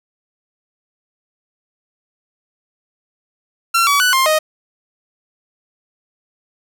sawtooth tone with pitch steps, 1361 / 1139 / 1487 / 1057 / 623 Hz, F6 / C#6 / F#6 / C6 / D#5, -45 / +47 / +8 / +17 / +2 cents, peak -8 dBFS, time 3.74-4.39 s, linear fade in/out 10 ms, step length 130 ms, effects none

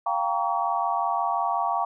sine chord, G half-diminished seventh, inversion third, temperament equal with one note detuned, 698.5 / 784 / 932.3 / 1130.7 Hz, F5 / G5 / Bb5 / Db6, 0 / 0 / 0 / +34 cents, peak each -28 dBFS, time 0.06-1.85 s, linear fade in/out 5 ms, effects none

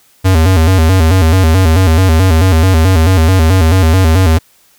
square tone with vibrato, 86.9 Hz, F2, 8 cents flat, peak -6 dBFS, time 0.24-4.39 s, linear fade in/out 20 ms, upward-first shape square, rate 4.6 Hz, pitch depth 140 cents each way, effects white hiss -49 dBFS RMS until 4.78 s

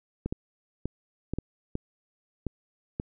clicks, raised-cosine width 3 ms, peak -17 dBFS, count 8, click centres 0.26 / 0.325 / 0.856 / 1.336 / 1.386 / 1.754 / 2.467 / 2.999 s, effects none

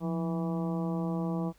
harmonic tone with a mistuned harmonic, 163.9 Hz, E3, 10 cents flat, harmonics 1 / 2 / 3 / 4 / 5 / 6 / 7, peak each -30 / -36 / -40 / -42 / -44 / -46 / -47 dBFS, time 0-1.53 s, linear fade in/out 50 ms, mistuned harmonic 1, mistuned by +98 cents, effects added 50 Hz sine -62 dBFS peak until 1.58 s + pink hiss -65 dBFS RMS until 1.58 s

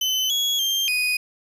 35% pulse tone with pitch steps, 3039 / 3339 / 3174 / 2485 Hz, F#7 / G#7 / G7 / D#7, +46 / +9 / +21 / -3 cents, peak -18 dBFS, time 0.01-1.17 s, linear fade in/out 5 ms, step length 290 ms, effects resampled to 32000 Hz + 9-bit

